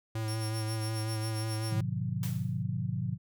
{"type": "tone with vibrato", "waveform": "square", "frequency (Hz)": 110, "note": "A2", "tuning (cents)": 0, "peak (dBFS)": -32, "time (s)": [0.15, 1.81], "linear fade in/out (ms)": 5, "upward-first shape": "sine", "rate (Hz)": 5.5, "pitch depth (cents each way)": 23}
{"type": "tone with tremolo", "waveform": "25% pulse", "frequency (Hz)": 5460, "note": "F8", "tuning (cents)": -40, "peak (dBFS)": -34, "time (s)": [0.28, 1.74], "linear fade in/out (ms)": 0, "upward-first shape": "sine", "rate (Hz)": 7.4, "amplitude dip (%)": 80}
{"type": "chord", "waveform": "sine", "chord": "G# diminished seventh", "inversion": "none", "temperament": "just", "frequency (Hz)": [103.83, 124.59, 149.51, 179.41], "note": ["G#2", "B2", "D3", "F3"], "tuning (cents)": [0, 16, 31, 47], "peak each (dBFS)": [-36, -34, -37, -36], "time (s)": [1.69, 3.18], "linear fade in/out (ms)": 50}
{"type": "noise with exponential decay", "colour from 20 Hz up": "white", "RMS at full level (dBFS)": -40, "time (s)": [2.23, 2.63], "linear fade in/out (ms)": 1, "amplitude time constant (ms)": 86}
{"effects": []}